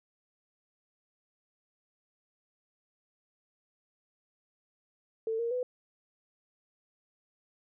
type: tone with pitch steps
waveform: sine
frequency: 446.8 / 466.6 / 499.5 Hz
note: A4 / A#4 / B4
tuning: +27 / +2 / +20 cents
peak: -29 dBFS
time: 5.27-5.63 s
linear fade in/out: 2 ms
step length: 120 ms
effects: none